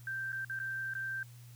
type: tone with dropouts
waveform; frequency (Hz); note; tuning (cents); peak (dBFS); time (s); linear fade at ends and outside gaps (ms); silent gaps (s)
sine; 1568; G6; 0; -35; 0.07-1.23; 2; 0.321-0.328 / 0.448-0.497 / 0.591-0.599 / 0.937-0.951
effects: added 120 Hz sine -50 dBFS peak until 1.55 s + white hiss -62 dBFS RMS until 1.55 s